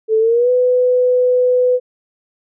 sine tone with pitch glide, 440 to 499.6 Hz, A4 to B4, 0 to +20 cents, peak -10 dBFS, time 0.08-1.8 s, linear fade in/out 50 ms, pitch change +220 cents, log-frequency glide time 0.19-0.5 s, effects none

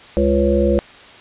harmonic tone with a mistuned harmonic, 69.3 Hz, C#2, in tune, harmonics 1 / 3 / 5 / 7 / 8, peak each -19 / -19 / -19 / -19 / -19 dBFS, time 0.17-0.79 s, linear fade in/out 0 ms, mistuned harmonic 7, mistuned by +34 cents, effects white hiss -41 dBFS RMS until 1.2 s + resampled to 8000 Hz

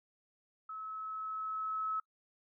sine tone with level ramp, 1293 Hz, E6, 34 cents flat, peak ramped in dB -41 to -32 dBFS, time 0.69-2 s, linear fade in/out 5 ms, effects noise-tail reverb RT60 0.1 s tail -25 dB re dry

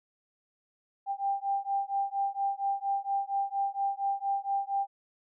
sine beating tone pair, 790 / 794.3 Hz, G5 / G5, +13 / +23 cents, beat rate 4.3 Hz, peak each -31 dBFS, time 1.06-4.87 s, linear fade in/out 50 ms, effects none

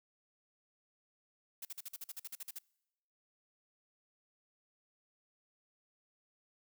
blue noise bursts, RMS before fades -44 dBFS, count 13, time 1.62-2.587 s, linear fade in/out 5 ms, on 31 ms, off 47 ms, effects noise-tail reverb RT60 0.9 s tail -25 dB re dry

